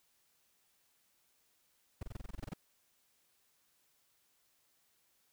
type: noise bursts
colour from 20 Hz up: brown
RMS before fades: -41 dBFS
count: 12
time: 2.01-2.537 s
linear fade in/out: 5 ms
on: 21 ms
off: 25 ms
effects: white hiss -74 dBFS RMS until 5.32 s